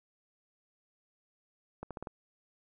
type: accelerating click train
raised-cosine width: 1 ms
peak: -26 dBFS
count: 5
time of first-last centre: 1.83-2.072 s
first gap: 77 ms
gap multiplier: 0.84
effects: none